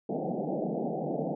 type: band-pass noise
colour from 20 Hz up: pink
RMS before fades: -32 dBFS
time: 0.09-1.35 s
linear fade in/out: 5 ms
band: 150 to 790 Hz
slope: 96 dB/octave
effects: none